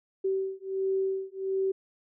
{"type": "beating tone pair", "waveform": "sine", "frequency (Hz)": [383.6, 385], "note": ["G4", "G4"], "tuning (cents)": [-37, -31], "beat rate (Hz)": 1.4, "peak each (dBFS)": -30, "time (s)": [0.24, 1.72], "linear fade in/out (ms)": 10, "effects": []}